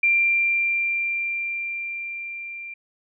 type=tone with level ramp; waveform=sine; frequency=2373 Hz; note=D7; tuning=17 cents sharp; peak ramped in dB=-15 to -33 dBFS; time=0.03-2.74 s; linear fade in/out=5 ms; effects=none